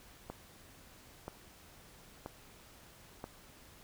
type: click train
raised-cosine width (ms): 1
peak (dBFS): -27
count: 4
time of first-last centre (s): 0.3-3.241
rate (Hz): 1.02
effects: pink hiss -58 dBFS RMS until 3.83 s